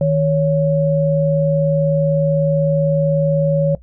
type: tone pair together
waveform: sine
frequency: 156.58 / 558 Hz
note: D#3 / C#5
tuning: +11 / +11 cents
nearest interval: octave + minor seventh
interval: 2200 cents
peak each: -15 dBFS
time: 0.01-3.75 s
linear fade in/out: 2 ms
effects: noise-tail reverb RT60 0.1 s tail -18 dB re dry + added 62 Hz sine -40 dBFS peak until 3.82 s